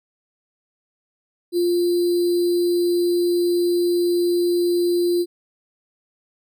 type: tone with sample-and-hold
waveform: sine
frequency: 349.2 Hz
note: F4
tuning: in tune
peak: -16 dBFS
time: 1.52-5.26 s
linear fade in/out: 50 ms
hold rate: 4410 Hz
effects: none